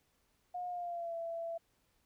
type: tone with pitch glide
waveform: sine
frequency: 717 to 669 Hz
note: F5 to E5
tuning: +45 to +25 cents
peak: -37 dBFS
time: 0.54-1.58 s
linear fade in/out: 10 ms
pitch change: -120 cents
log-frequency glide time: 0.68-1.15 s
effects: pink hiss -75 dBFS RMS until 2.05 s